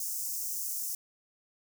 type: high-pass noise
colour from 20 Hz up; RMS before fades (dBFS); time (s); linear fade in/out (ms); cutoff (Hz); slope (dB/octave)
white; -35; 0-0.95; 2; 5500; 48
effects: none